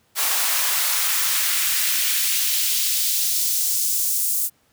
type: noise with high-pass filter sweep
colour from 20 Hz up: white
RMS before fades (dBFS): -21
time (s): 0.15-4.5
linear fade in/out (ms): 50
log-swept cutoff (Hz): 700 to 8700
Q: 0.99
effects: pink hiss -62 dBFS RMS until 4.72 s + high-pass 60 Hz 12 dB/octave

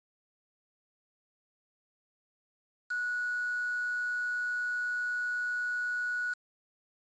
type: tone with quantisation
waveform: sine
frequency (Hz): 1466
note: F#6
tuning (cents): -16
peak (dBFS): -30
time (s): 2.9-6.34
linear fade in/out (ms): 10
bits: 7
effects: resampled to 16000 Hz

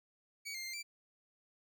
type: tone with pitch steps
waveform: 20% pulse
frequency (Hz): 2260 / 2110 / 2098 / 2339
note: C#7 / C7 / C7 / D7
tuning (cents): +33 / +14 / +4 / -8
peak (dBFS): -36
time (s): 0.45-0.83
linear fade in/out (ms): 20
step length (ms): 95
effects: none

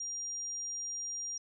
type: tone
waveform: sine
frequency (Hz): 5700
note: F8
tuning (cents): +34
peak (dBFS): -36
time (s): 0-1.38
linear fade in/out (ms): 5
effects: none

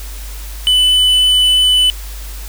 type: tone with tanh clipping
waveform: sine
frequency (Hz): 2999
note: F#7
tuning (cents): +23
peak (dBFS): -9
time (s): 0.67-1.9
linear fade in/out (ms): 0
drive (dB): 6
effects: added 50 Hz sine -25 dBFS peak until 2.48 s + white hiss -34 dBFS RMS until 2.48 s

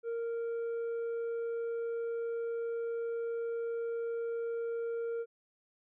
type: tone with tanh clipping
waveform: sine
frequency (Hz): 463.8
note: A#4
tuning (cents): -9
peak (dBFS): -34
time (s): 0.03-5.26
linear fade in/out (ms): 50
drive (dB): 4
effects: none

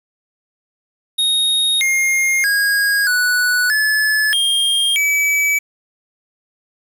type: tone with pitch steps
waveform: square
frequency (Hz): 3734 / 2130 / 1639 / 1478 / 1723 / 3217 / 2292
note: A#7 / C7 / G#6 / F#6 / A6 / G7 / D7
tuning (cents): +2 / +30 / -23 / -2 / -37 / +44 / -43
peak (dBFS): -14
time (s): 1.18-5.59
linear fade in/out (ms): 10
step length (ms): 630
effects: 7-bit

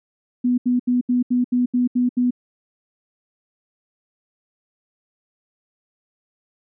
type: tone bursts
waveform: sine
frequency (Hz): 246.9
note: B3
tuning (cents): 0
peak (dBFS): -15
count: 9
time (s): 0.44-2.308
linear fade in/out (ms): 10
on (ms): 140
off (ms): 76
effects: none

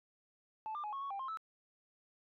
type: tone with pitch steps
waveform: sine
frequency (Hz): 872 / 1193 / 842 / 1096 / 1112 / 792 / 1060 / 1310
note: A5 / D6 / G#5 / C#6 / C#6 / G5 / C6 / E6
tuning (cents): -16 / +27 / +24 / -20 / +5 / +18 / +22 / -11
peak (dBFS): -37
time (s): 0.66-1.372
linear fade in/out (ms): 0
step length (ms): 89
effects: tanh soft clip ceiling -36 dBFS

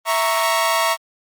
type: chord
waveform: sawtooth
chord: A# diminished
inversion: second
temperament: equal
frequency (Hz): 659.3 / 932.3 / 1108.7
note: E5 / A#5 / C#6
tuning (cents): 0 / 0 / 0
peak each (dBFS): -17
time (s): 0.05-0.97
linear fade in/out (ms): 50
effects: Opus 32 kbps

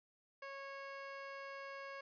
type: tone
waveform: 15% pulse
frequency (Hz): 550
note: C#5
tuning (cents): -14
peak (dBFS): -40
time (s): 0.42-2.01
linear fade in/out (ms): 5
effects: resampled to 11025 Hz

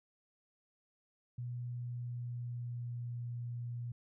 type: tone with pitch glide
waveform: sine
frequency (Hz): 121.9 to 119.94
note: B2 to A#2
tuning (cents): -22 to +50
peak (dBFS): -38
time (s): 1.38-3.92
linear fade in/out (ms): 5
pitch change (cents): -28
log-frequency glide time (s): 1.57-3.26
effects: none

